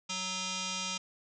sine tone with frequency modulation, 1302 Hz, E6, 22 cents flat, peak -33 dBFS, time 0.09-0.98 s, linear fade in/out 10 ms, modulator 745 Hz, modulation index 7.4, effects none

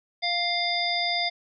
harmonic tone with a mistuned harmonic, 698.5 Hz, F5, in tune, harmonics 1 / 3 / 5 / 7, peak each -29 / -29 / -29 / -29 dBFS, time 0.22-1.3 s, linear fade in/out 20 ms, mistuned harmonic 5, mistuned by +45 cents, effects none

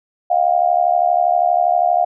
sine tone with amplitude modulation, 707 Hz, F5, 21 cents sharp, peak -8 dBFS, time 0.3-2.05 s, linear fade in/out 10 ms, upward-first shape sine, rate 72.5 Hz, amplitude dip 90%, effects none

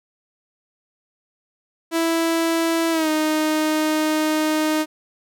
sawtooth tone with pitch glide, 330 to 309.7 Hz, E4 to D#4, +2 to -8 cents, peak -14 dBFS, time 1.91-4.86 s, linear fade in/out 50 ms, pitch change -110 cents, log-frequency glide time 2.91-3.09 s, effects none

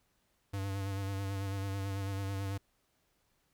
square tone with vibrato, 98 Hz, G2, in tune, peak -35 dBFS, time 0.53-2.58 s, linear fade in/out 10 ms, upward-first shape sine, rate 9.1 Hz, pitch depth 31 cents each way, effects pink hiss -75 dBFS RMS until 3.53 s

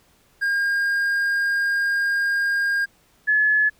triangle / sine tone pair in turn, 1615 / 1711 Hz, G#6 / A6, -49 / -49 cents, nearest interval minor second, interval 100 cents, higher second, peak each -17 / -15 dBFS, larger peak second, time 0.41-2.86 / 3.27-3.7 s, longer first, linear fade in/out 20 ms, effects pink hiss -59 dBFS RMS until 3.79 s

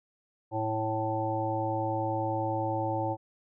harmonic tone, 110 Hz, A2, in tune, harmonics 1 / 3 / 5 / 7 / 8, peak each -34 / -34 / -34 / -34 / -34 dBFS, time 0.51-3.17 s, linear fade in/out 50 ms, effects none

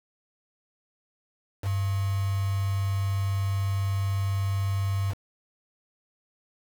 sine tone with quantisation, 98 Hz, G2, in tune, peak -24 dBFS, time 1.62-5.15 s, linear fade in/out 50 ms, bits 6, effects none

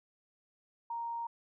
sine tone, 932.3 Hz, A#5, in tune, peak -35 dBFS, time 0.9-1.27 s, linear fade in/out 5 ms, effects none

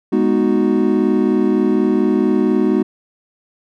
triangle chord, G# minor seventh, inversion none, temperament equal, 207.7 / 246.9 / 311.1 / 370 Hz, G#3 / B3 / D#4 / F#4, 0 / 0 / 0 / 0 cents, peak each -16 dBFS, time 0.12-2.83 s, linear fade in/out 10 ms, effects none

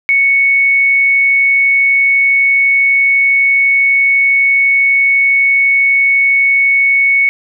sine tone, 2217 Hz, C#7, in tune, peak -7 dBFS, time 0.09-7.29 s, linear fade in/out 0 ms, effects none

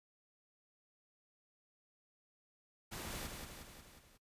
pink noise with echo, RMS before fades -45 dBFS, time 2.91-3.28 s, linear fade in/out 20 ms, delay 180 ms, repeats 5, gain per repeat -4 dB, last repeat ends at 4.18 s, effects noise-tail reverb RT60 0.1 s tail -21 dB re dry + resampled to 32000 Hz

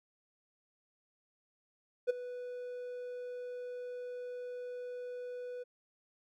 triangle tone with ADSR envelope, 493.9 Hz, B4, in tune, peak -22 dBFS, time 2.07-5.64 s, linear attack 28 ms, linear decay 14 ms, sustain -16 dB, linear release 18 ms, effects none

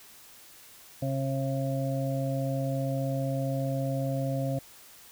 harmonic tone, 135.1 Hz, C#3, 44 cents flat, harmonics 1 / 2 / 4 / 5, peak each -29 / -34 / -34 / -37 dBFS, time 1.02-4.59 s, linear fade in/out 5 ms, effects white hiss -52 dBFS RMS until 5.11 s

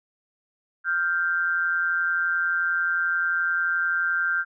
sine tone pair together, 1396.6 / 1568 Hz, F6 / G6, 0 / 0 cents, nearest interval major second, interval 200 cents, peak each -24 dBFS, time 0.84-4.45 s, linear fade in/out 50 ms, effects none

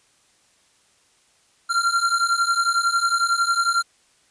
square beating tone pair, 1373 / 1384 Hz, F6 / F6, -30 / -16 cents, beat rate 11 Hz, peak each -23 / -21 dBFS, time 1.69-3.83 s, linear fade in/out 20 ms, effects white hiss -60 dBFS RMS until 4.3 s + resampled to 22050 Hz

